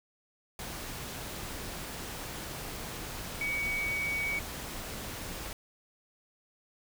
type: tone in noise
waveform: sine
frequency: 2252 Hz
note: C#7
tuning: 27 cents sharp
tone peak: -30 dBFS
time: 3.41-4.39 s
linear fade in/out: 2 ms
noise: pink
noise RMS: -40 dBFS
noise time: 0.59-5.53 s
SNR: +7 dB
effects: none